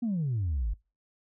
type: exponential sweep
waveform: sine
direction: down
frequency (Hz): 246.9 to 46.88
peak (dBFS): -25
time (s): 0.02-0.74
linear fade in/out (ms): 10
effects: noise-tail reverb RT60 0.3 s tail -26 dB re dry + tanh soft clip ceiling -24 dBFS